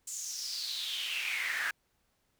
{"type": "noise with high-pass filter sweep", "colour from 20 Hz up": "brown", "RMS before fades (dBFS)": -36, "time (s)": [0.07, 1.71], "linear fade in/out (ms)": 5, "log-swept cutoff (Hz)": [7400, 1600], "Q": 6.1, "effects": ["pink hiss -75 dBFS RMS until 2.39 s"]}